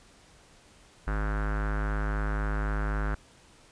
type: tone with low-pass filter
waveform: square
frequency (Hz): 51.91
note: G#1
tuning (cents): 0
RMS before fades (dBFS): -29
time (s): 1.07-3.15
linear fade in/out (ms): 5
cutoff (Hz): 1500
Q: 4.8
effects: pink hiss -57 dBFS RMS until 3.71 s + resampled to 22050 Hz